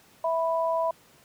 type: tone pair together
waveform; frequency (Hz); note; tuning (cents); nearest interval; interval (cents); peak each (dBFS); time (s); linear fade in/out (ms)
sine; 655.8 / 987.8; E5 / B5; -9 / 0; perfect fifth; 709; -25 / -27; 0.24-0.91; 5
effects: pink hiss -57 dBFS RMS until 1.24 s + high-pass 100 Hz 12 dB/octave